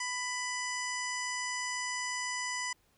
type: harmonic tone with a mistuned harmonic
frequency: 994 Hz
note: B5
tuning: 11 cents sharp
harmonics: 1 / 2 / 3 / 5 / 6 / 7 / 8 / 9 / 10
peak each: -39 / -37 / -46 / -42 / -43 / -43 / -51 / -53 / -53 dBFS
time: 0-2.73 s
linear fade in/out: 5 ms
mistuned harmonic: 7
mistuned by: +49 cents
effects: pink hiss -70 dBFS RMS until 2.97 s

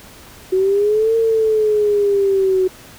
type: linear two-way sweep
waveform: sine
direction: up then down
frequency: 370 to 455.9 to 370 Hz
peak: -12 dBFS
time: 0.52-2.68 s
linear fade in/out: 10 ms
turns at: 1.16 s
effects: pink hiss -41 dBFS RMS until 2.98 s

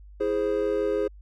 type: chord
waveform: triangle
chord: E augmented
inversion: none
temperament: equal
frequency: 329.6 / 415.3 / 523.3 Hz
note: E4 / G#4 / B#4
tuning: 0 / 0 / 0 cents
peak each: -29 / -23 / -26 dBFS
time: 0.2-1.08 s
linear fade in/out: 10 ms
effects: added 50 Hz sine -44 dBFS peak until 1.21 s

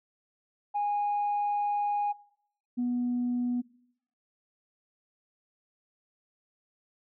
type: tone pair in turn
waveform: sine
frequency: 823 / 244.7 Hz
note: G#5 / B3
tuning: -16 / -16 cents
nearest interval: octave + major sixth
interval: 2100 cents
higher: first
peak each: -25 dBFS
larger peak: neither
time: 0.74-2.13 / 2.77-3.62 s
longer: first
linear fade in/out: 20 ms
effects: noise-tail reverb RT60 0.7 s tail -22 dB re dry + tanh soft clip ceiling -23 dBFS

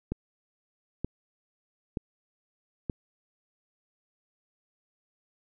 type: click train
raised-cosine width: 3 ms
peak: -17 dBFS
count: 4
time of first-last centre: 0.12-2.898 s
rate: 1.08 Hz
effects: none

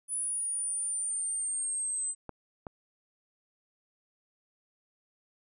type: linear sweep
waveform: sine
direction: down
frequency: 9910 to 8100 Hz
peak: -30 dBFS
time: 0.08-2.15 s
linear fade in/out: 50 ms
type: clicks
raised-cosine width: 1 ms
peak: -25 dBFS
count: 2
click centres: 2.293 / 2.668 s
effects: none

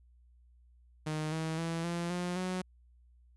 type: tone with pitch steps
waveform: sawtooth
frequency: 154.6 / 160.05 / 165.7 / 171.54 / 177.59 / 183.85 Hz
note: D#3 / D#3 / E3 / F3 / F3 / F#3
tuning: -11 / +49 / +9 / -31 / +29 / -11 cents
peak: -29 dBFS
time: 1.06-2.62 s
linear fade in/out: 10 ms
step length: 260 ms
effects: added 60 Hz sine -59 dBFS peak until 3.36 s + resampled to 24000 Hz

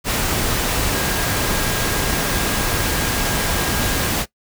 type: tone in noise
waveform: sine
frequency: 1625 Hz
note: G#6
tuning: 38 cents flat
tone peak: -30 dBFS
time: 0.9-4.11 s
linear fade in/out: 50 ms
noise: pink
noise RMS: -20 dBFS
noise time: 0.04-4.26 s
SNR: -13 dB
effects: noise-tail reverb RT60 0.1 s tail -19 dB re dry

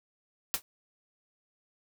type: noise with exponential decay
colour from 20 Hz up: white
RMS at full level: -25 dBFS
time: 0.54-0.62 s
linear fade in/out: 0 ms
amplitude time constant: 17 ms
effects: none

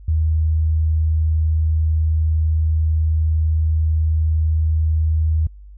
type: tone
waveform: sine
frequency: 79 Hz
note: D#2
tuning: 27 cents sharp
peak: -14 dBFS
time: 0.08-5.47 s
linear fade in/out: 5 ms
effects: added 50 Hz sine -37 dBFS peak until 5.77 s

